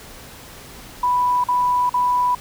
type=tone bursts; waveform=sine; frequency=987.8 Hz; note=B5; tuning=in tune; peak=-15 dBFS; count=3; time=1.03-2.35 s; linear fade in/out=5 ms; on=410 ms; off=45 ms; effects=pink hiss -40 dBFS RMS until 2.4 s